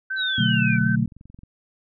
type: tone with vibrato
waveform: sine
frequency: 1528 Hz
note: G6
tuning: 45 cents flat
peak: -24 dBFS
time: 0.1-0.96 s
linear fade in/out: 10 ms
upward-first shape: sine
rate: 5.3 Hz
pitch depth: 24 cents each way
type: exponential sweep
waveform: sine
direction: down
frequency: 4018 to 2267 Hz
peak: -24 dBFS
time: 0.16-0.79 s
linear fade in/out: 50 ms
type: chord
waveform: sine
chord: B minor seventh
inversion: none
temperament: just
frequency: 123.47 / 148.16 / 185.21 / 222.2 Hz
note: B2 / D3 / F#3 / A3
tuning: 0 / +16 / +2 / +17 cents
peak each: -23 / -25 / -24 / -23 dBFS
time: 0.38-1.06 s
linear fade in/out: 5 ms
type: click train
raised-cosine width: 5 ms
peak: -32 dBFS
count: 17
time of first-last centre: 0.72-1.434 s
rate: 22.4 Hz
effects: none